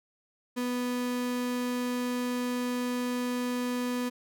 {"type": "tone", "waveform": "35% pulse", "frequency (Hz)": 246.9, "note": "B3", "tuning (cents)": 0, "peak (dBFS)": -27, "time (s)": [0.56, 4.1], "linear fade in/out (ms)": 20, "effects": []}